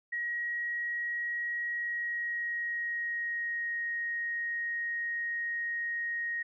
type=tone with pitch glide; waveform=sine; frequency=1900 to 1873.8 Hz; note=A#6 to A#6; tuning=+33 to +8 cents; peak=-31 dBFS; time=0.12-6.43 s; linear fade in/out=10 ms; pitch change=-25 cents; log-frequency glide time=1.71-3.81 s; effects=none